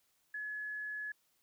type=tone; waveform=sine; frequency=1700 Hz; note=G#6; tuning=40 cents sharp; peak=-38 dBFS; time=0.34-1.12 s; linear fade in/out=5 ms; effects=white hiss -75 dBFS RMS until 1.42 s